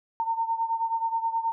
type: beating tone pair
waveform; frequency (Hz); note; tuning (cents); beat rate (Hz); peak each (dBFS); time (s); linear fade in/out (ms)
sine; 908 / 917.4; A#5 / A#5; -46 / -28; 9.4; -26 / -30; 0.2-1.52; 0
effects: none